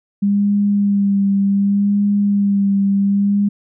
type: tone with vibrato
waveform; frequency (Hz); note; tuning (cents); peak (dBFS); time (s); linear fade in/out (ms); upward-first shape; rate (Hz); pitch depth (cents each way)
sine; 200.6; G3; +40; -12; 0.22-3.49; 10; sine; 0.67; 25
effects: none